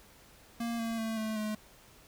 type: tone with pitch steps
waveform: square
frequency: 233.1 / 228.2 / 223.3 / 218.6 / 214 Hz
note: A#3 / A#3 / A3 / A3 / A3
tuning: 0 / -37 / +26 / -11 / -48 cents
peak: -33 dBFS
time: 0.6-1.55 s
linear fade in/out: 5 ms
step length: 190 ms
effects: pink hiss -58 dBFS RMS until 2.07 s